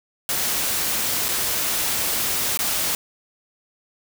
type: noise with dropouts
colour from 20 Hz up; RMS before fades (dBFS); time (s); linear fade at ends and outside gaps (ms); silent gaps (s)
white; -23; 0.29-2.95; 1; 1.284-1.288 / 2.574-2.59
effects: none